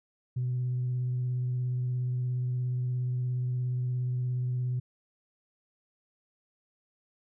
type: tone with vibrato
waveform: sine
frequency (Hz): 125.1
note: B2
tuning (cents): +23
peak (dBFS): -26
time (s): 0.36-4.8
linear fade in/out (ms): 10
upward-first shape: triangle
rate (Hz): 17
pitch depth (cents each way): 18
effects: tanh soft clip ceiling -24 dBFS